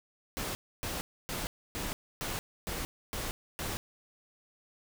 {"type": "noise bursts", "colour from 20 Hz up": "pink", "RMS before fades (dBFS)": -36, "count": 8, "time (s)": [0.37, 3.77], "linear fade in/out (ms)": 0, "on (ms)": 180, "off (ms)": 280, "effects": []}